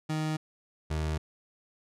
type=tone pair in turn; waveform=30% pulse; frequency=155.56 / 77.78 Hz; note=D#3 / D#2; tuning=0 / 0 cents; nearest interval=octave; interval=1200 cents; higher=first; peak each=-26 dBFS; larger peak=neither; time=0.09-0.37 / 0.9-1.18 s; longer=neither; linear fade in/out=10 ms; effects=low-pass 9000 Hz 12 dB/octave